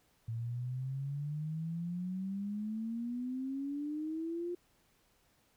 sine exponential sweep, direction up, 112.6 to 355 Hz, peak -35 dBFS, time 0.28-4.55 s, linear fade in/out 5 ms, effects pink hiss -71 dBFS RMS until 5.56 s

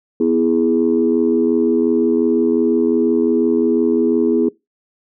sine chord, E major, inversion second, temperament equal, 246.9 / 329.6 / 415.3 Hz, B3 / E4 / G#4, 0 / 0 / 0 cents, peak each -16 dBFS, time 0.2-4.49 s, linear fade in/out 5 ms, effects noise-tail reverb RT60 0.2 s tail -22 dB re dry + tanh soft clip ceiling -4 dBFS

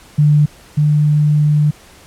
sine tone pair in turn, 148.7 / 149.48 Hz, D3 / D3, +22 / +31 cents, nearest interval unison, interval 9 cents, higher second, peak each -7 / -9 dBFS, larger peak first, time 0.18-0.46 / 0.77-1.71 s, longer second, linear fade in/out 10 ms, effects pink hiss -43 dBFS RMS until 2.06 s + low-pass 12000 Hz 12 dB/octave

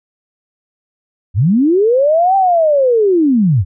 sine linear two-way sweep, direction up then down, 77.78 to 789 to 77.78 Hz, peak -8 dBFS, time 1.34-3.65 s, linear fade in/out 50 ms, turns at 2.36 s, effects none

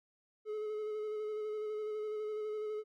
triangle tone with vibrato, 427 Hz, G#4, 48 cents sharp, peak -34 dBFS, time 0.45-2.84 s, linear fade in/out 50 ms, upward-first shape square, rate 12 Hz, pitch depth 17 cents each way, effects none

